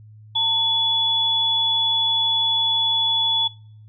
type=tone pair together; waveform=sine; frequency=897 / 3413 Hz; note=A5 / G#7; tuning=+33 / +47 cents; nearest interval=octave + major seventh; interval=2314 cents; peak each=-27 / -18 dBFS; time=0.35-3.48 s; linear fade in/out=10 ms; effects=noise-tail reverb RT60 0.6 s tail -24 dB re dry + added 107 Hz sine -42 dBFS peak until 3.88 s